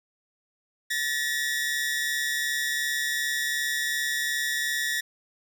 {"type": "tone pair together", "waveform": "sawtooth", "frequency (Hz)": [1760, 1902.7], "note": ["A6", "A#6"], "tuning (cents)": [0, 35], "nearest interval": "minor second", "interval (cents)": 135, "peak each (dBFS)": -25, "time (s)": [0.9, 5.01], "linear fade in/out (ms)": 10, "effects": []}